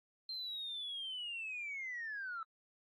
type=linear sweep; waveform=sine; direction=down; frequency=4173 to 1300 Hz; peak=-39 dBFS; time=0.29-2.43 s; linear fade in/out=2 ms; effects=tanh soft clip ceiling -36 dBFS + AAC 32 kbps